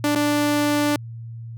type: tone with dropouts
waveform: sawtooth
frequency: 293.7 Hz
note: D4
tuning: in tune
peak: -14 dBFS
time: 0.04-0.96 s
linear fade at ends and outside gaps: 2 ms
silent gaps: 0.151-0.157 s
effects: added 115 Hz sine -32 dBFS peak until 1.57 s